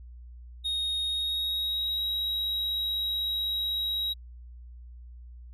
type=tone with pitch glide; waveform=triangle; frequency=3729 to 3834 Hz; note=A#7 to A#7; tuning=0 to +48 cents; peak=-26 dBFS; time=0.64-4.14 s; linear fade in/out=20 ms; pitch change=+48 cents; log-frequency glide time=1.06-2.02 s; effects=added 60 Hz sine -43 dBFS peak until 5.53 s